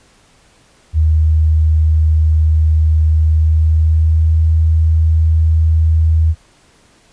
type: tone with pitch glide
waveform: sine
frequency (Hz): 78.4 to 79.95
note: D#2 to D#2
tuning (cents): +14 to +48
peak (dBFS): -8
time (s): 0.93-6.35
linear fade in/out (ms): 50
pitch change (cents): +34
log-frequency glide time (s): 3.14-4.46
effects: pink hiss -50 dBFS RMS until 7.12 s + resampled to 22050 Hz